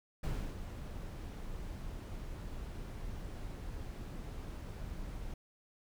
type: noise with ADSR envelope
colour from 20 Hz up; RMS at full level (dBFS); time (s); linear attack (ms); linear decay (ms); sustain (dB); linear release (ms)
brown; -35; 0.23-5.34; 10; 310; -8; 3
effects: none